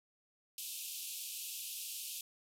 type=band-pass noise; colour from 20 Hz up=white; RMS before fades=-44 dBFS; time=0.58-2.21 s; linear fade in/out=2 ms; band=2500 to 15000 Hz; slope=96 dB/octave; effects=none